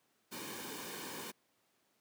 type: noise with comb filter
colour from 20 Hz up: pink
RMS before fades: -44 dBFS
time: 0.31-1.32 s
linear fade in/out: 20 ms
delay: 1.5 ms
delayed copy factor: -0.6
effects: pink hiss -75 dBFS RMS until 2 s + high-pass 200 Hz 12 dB/octave